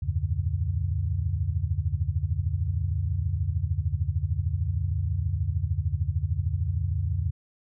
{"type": "tone cluster", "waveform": "sine", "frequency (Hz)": [73.9, 87.4, 100.4, 113.9, 142.9], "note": ["D2", "F2", "G2", "A#2", "D3"], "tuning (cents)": [11, 2, 42, -40, -47], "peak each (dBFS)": [-31, -27, -31, -35, -34], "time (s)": [0.02, 7.31], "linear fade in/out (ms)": 10, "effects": []}